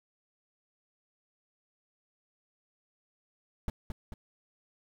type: noise with echo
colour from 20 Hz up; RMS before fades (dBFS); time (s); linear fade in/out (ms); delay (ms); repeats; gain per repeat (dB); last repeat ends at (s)
brown; -30; 3.68-3.7; 2; 220; 2; -5; 4.14
effects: none